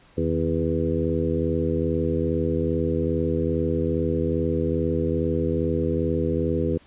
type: harmonic tone with a mistuned harmonic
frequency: 82.41 Hz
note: E2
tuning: in tune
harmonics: 1 / 2 / 3 / 4 / 5 / 6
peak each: -28 / -28 / -28 / -28 / -28 / -28 dBFS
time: 0.17-6.78 s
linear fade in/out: 10 ms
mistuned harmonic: 2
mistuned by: -85 cents
effects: pink hiss -55 dBFS RMS until 6.86 s + resampled to 8000 Hz